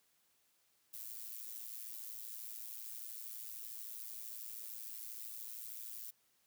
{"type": "noise with amplitude modulation", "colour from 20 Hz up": "violet", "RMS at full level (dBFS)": -44, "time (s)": [0.93, 6.11], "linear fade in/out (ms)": 10, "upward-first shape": "sine", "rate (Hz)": 113, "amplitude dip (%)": 75, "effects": ["white hiss -75 dBFS RMS until 6.46 s", "high-pass 60 Hz 12 dB/octave"]}